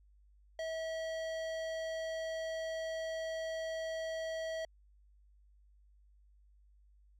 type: tone with hard clipping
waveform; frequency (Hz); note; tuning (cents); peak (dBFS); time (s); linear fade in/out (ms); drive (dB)
sine; 646; E5; -35; -38; 0.59-4.65; 2; 15
effects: added 50 Hz sine -61 dBFS peak until 7.19 s + MP3 96 kbps